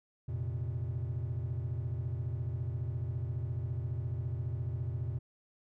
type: chord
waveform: triangle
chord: F suspended fourth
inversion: none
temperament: just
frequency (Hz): 87.31 / 116.41 / 130.96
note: F2 / Bb2 / C3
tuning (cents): 0 / -2 / +2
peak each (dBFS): -36 / -34 / -36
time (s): 0.28-5.19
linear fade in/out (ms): 10
effects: tanh soft clip ceiling -23 dBFS